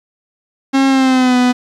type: tone with pitch glide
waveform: 45% pulse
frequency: 269.8 to 248.8 Hz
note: C#4 to B3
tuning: -47 to +13 cents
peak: -9 dBFS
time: 0.73-1.53 s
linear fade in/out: 20 ms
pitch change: -140 cents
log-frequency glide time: 0.88-1.37 s
effects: low-pass 6000 Hz 12 dB/octave + 8-bit